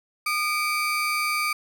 35% pulse tone pair together, 1220 / 2300 Hz, D#6 / D7, -34 / -37 cents, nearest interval major seventh, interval 1097 cents, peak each -24 dBFS, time 0.26-1.53 s, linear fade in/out 5 ms, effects none

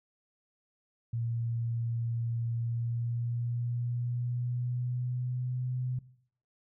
sine tone with pitch glide, 116.54 to 126.36 Hz, A#2 to B2, 0 to +40 cents, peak -30 dBFS, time 1.13-5.99 s, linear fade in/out 5 ms, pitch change +140 cents, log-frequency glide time 2.54-5.74 s, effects noise-tail reverb RT60 0.6 s tail -18 dB re dry

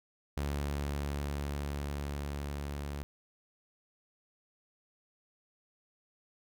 sawtooth tone with level ramp, 71.6 Hz, D2, 43 cents flat, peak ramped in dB -28 to -33 dBFS, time 0.37-3.03 s, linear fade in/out 0 ms, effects none

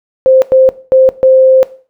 sine tone bursts at uneven times, 523.3 Hz, C5, in tune, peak -3 dBFS, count 4, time 0.26-0.42 / 0.52-0.69 / 0.92-1.09 / 1.23-1.63 s, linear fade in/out 0 ms, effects noise-tail reverb RT60 0.4 s tail -17 dB re dry

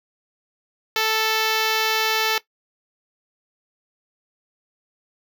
5% pulse tone with notch filter, 440 Hz, A4, in tune, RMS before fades -21 dBFS, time 0.96-2.38 s, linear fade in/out 2 ms, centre 8900 Hz, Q 0.84, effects noise-tail reverb RT60 0.1 s tail -17 dB re dry

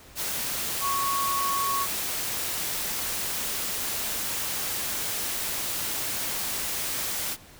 sine tone in noise, 1108.7 Hz, C#6, in tune, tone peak -25 dBFS, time 0.8-1.87 s, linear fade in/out 50 ms, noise white, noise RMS -30 dBFS, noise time 0.15-7.37 s, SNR +2 dB, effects pink hiss -50 dBFS RMS until 7.59 s

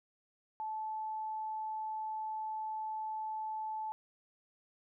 sine tone, 870 Hz, A5, 20 cents flat, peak -36 dBFS, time 0.6-3.92 s, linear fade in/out 0 ms, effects none

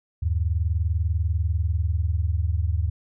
sine tone pair together, 77.61 / 97.8 Hz, D#2 / G2, -4 / -4 cents, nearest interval major third, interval 400 cents, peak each -22 / -25 dBFS, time 0.22-2.9 s, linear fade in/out 10 ms, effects none

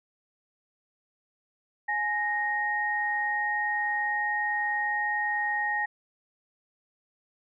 sine tone pair together, 836.6 / 1864.7 Hz, G#5 / A#6, +12 / 0 cents, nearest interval octave + major second, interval 1388 cents, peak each -30 / -27 dBFS, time 1.88-5.86 s, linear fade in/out 10 ms, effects none

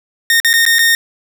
sawtooth tone with dropouts, 1840 Hz, A#6, 23 cents flat, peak -5 dBFS, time 0.3-0.95 s, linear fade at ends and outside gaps 1 ms, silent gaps 0.401-0.447 / 0.531-0.538 / 0.653-0.663 / 0.785-0.791 s, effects none

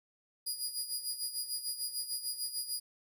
20% pulse tone with tremolo, 4887 Hz, D#8, 32 cents flat, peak -27 dBFS, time 0.46-2.8 s, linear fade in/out 10 ms, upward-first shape sine, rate 6.7 Hz, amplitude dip 70%, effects none

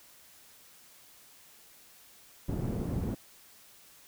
white low-pass noise, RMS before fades -33 dBFS, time 2.48-3.15 s, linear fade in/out 10 ms, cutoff 230 Hz, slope 12 dB/octave, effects white hiss -57 dBFS RMS until 4.07 s

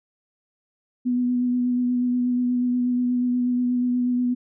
sine tone with vibrato, 246.9 Hz, B3, in tune, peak -19 dBFS, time 1.05-4.35 s, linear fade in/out 20 ms, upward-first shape sine, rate 8.3 Hz, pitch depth 16 cents each way, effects none

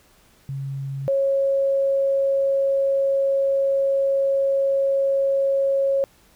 sine tone pair in turn, 136.9 / 547.6 Hz, C#3 / C#5, -21 / -21 cents, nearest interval 2 octaves, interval 2400 cents, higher second, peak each -26 / -17 dBFS, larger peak second, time 0.49-1.08 / 1.08-6.04 s, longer second, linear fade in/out 0 ms, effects pink hiss -56 dBFS RMS until 6.35 s

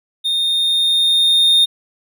triangle tone with level ramp, 3665 Hz, A#7, 30 cents flat, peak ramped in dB -14 to -7 dBFS, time 0.24-1.66 s, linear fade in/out 20 ms, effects none

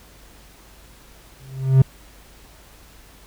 triangle tone with exponential growth, 132.7 Hz, C3, 25 cents sharp, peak -4 dBFS, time 1.4-1.82 s, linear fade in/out 5 ms, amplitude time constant 91 ms, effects added 50 Hz sine -49 dBFS peak until 3.26 s + pink hiss -49 dBFS RMS until 3.26 s

